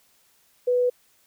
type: tone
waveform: sine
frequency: 493.9 Hz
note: B4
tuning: in tune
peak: -18 dBFS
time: 0.67-0.9 s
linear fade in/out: 10 ms
effects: white hiss -62 dBFS RMS until 1.26 s